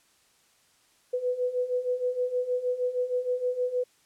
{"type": "beating tone pair", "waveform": "sine", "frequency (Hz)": [493.9, 500.3], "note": ["B4", "B4"], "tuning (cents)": [0, 22], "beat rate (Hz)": 6.4, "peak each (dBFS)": [-31, -27], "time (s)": [1.13, 3.84], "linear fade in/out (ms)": 10, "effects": ["white hiss -64 dBFS RMS until 4.05 s", "low-pass 10000 Hz 12 dB/octave"]}